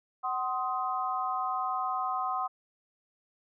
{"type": "chord", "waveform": "sine", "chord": "C diminished", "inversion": "second", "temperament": "just", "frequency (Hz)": [753.5, 1046.5, 1255.8], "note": ["Gb5", "C6", "Eb6"], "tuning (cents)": [31, 0, 16], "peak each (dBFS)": -33, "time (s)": [0.23, 2.48], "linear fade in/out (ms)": 20, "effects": []}